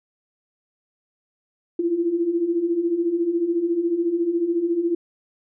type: beating tone pair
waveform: sine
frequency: 329.6 / 343.6 Hz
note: E4 / F4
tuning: 0 / -28 cents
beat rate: 14 Hz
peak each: -26 / -20 dBFS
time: 1.79-4.95 s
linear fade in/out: 5 ms
effects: none